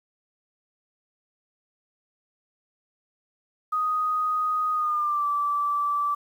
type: tone with pitch glide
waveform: sine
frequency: 1246 to 1162.6 Hz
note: D#6 to D6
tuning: +2 to -18 cents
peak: -22 dBFS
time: 3.72-6.15 s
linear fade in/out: 10 ms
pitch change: -120 cents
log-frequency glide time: 4.73-5.26 s
effects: 9-bit